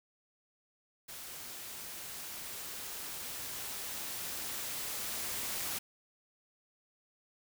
white noise with level ramp, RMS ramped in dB -46 to -37 dBFS, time 1.08-5.79 s, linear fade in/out 10 ms, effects none

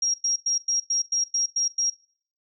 sine tone bursts, 5620 Hz, F8, 10 cents sharp, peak -21 dBFS, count 9, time 0.02-1.9 s, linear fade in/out 5 ms, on 120 ms, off 100 ms, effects noise-tail reverb RT60 0.5 s tail -18 dB re dry

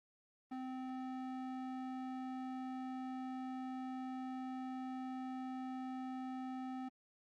square tone with band-pass filter, 258.6 Hz, C4, 20 cents flat, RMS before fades -44 dBFS, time 0.51-6.89 s, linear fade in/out 10 ms, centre 540 Hz, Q 0.95, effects Opus 24 kbps

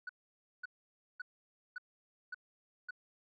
sine tone bursts, 1480 Hz, F#6, in tune, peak -37 dBFS, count 6, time 0.07-2.908 s, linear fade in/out 5 ms, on 23 ms, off 540 ms, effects tanh soft clip ceiling -38 dBFS

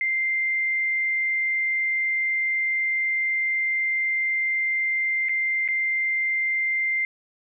sine tone with dropouts, 2092 Hz, C7, 1 cent flat, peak -21 dBFS, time 0.01-7.05 s, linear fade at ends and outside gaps 1 ms, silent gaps 5.286-5.293 / 5.678-5.686 s, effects none

